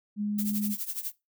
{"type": "tone", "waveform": "sine", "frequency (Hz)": 207.7, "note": "G#3", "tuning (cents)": 0, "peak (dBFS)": -27, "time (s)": [0.16, 0.76], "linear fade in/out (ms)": 50}
{"type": "noise with tremolo", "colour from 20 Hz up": "violet", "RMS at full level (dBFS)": -31, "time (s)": [0.38, 1.12], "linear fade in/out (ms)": 10, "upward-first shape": "triangle", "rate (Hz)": 12, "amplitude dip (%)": 90}
{"effects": ["noise-tail reverb RT60 0.2 s tail -19 dB re dry"]}